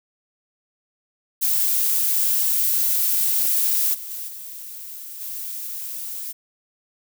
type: noise with level steps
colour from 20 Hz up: violet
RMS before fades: -20 / -34 / -31 / -36 / -31 dBFS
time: 1.41-6.33 s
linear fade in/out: 20 ms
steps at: 3.93 / 4.09 / 4.27 / 5.2 s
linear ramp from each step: 20 ms
effects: none